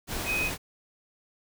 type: tone in noise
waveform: sine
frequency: 2511 Hz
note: D#7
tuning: 15 cents sharp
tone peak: -26 dBFS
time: 0.25-0.51 s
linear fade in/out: 50 ms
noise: pink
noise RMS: -33 dBFS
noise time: 0.07-0.58 s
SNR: +4 dB
effects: none